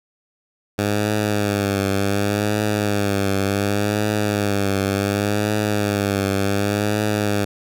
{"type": "tone with vibrato", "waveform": "10% pulse", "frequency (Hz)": 101.8, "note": "G#2", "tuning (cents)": -34, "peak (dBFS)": -10, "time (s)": [0.78, 7.45], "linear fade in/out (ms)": 10, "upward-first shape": "triangle", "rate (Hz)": 0.68, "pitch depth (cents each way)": 74, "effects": []}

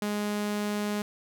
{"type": "tone", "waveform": "sawtooth", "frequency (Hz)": 207.7, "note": "G#3", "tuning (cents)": 0, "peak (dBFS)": -24, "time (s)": [0.02, 1.02], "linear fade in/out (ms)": 2, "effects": []}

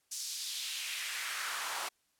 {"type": "noise with high-pass filter sweep", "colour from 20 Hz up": "pink", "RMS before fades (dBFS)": -38, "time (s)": [0.11, 1.89], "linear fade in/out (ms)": 10, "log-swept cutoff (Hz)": [6000, 860], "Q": 1.8, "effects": ["white hiss -75 dBFS RMS until 2.19 s", "low-pass 12000 Hz 12 dB/octave"]}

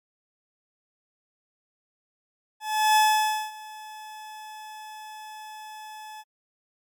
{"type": "tone with ADSR envelope", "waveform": "40% pulse", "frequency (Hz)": 860, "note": "A5", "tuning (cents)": -40, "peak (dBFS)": -15, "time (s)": [2.6, 6.24], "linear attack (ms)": 360, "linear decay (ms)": 550, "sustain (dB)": -23, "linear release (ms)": 40, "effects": ["MP3 64 kbps"]}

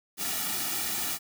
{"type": "noise with comb filter", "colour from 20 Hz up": "white", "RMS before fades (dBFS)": -31, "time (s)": [0.17, 1.19], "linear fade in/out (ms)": 50, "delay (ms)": 1.9, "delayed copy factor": -0.7, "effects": []}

